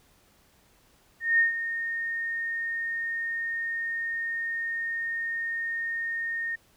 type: tone with ADSR envelope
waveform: sine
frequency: 1840 Hz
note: A#6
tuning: 23 cents flat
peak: -17 dBFS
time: 1.2-6.56 s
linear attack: 190 ms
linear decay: 130 ms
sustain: -11 dB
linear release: 12 ms
effects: pink hiss -62 dBFS RMS until 6.76 s